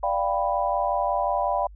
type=chord; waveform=sine; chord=G dominant seventh; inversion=second; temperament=equal; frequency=587.3 / 698.5 / 784 / 987.8 Hz; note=D5 / F5 / G5 / B5; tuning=0 / 0 / 0 / 0 cents; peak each=-27 dBFS; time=0.03-1.67 s; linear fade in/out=5 ms; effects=added 50 Hz sine -42 dBFS peak until 1.75 s